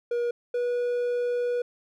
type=tone pair in turn; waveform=triangle; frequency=477.8 / 486.2 Hz; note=A#4 / B4; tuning=+43 / -27 cents; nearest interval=unison; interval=30 cents; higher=second; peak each=-22 dBFS; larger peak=neither; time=0.11-0.31 / 0.54-1.62 s; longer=second; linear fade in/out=5 ms; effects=none